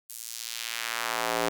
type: tone with high-pass filter sweep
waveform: square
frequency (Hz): 57.8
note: A#1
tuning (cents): -14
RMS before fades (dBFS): -32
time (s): 0.09-1.49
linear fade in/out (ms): 5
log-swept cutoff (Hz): 9700 to 430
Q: 1
effects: none